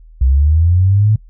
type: linear sweep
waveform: sine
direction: up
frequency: 61.74 to 110 Hz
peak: -8 dBFS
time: 0.21-1.16 s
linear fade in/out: 5 ms
effects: noise-tail reverb RT60 0.1 s tail -22 dB re dry + added 40 Hz sine -37 dBFS peak until 1.29 s